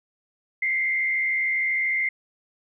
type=tone with frequency modulation; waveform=sine; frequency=2093 Hz; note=C7; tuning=in tune; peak=-21 dBFS; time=0.62-2.09 s; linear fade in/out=5 ms; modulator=73.2 Hz; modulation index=0.84; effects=none